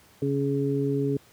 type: harmonic tone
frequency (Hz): 139.6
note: C#3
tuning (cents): +13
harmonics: 1 / 2 / 3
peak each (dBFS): -27 / -27 / -27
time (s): 0.22-1.17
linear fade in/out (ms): 2
effects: pink hiss -56 dBFS RMS until 1.32 s + high-pass 80 Hz 12 dB/octave